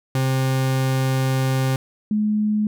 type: tone pair in turn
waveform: 40% pulse / sine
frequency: 132 / 211.8 Hz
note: C3 / G#3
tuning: +16 / +34 cents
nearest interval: minor sixth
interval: 818 cents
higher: second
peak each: -17 dBFS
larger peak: neither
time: 0.15-1.76 / 2.11-2.67 s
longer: first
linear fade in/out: 2 ms
effects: none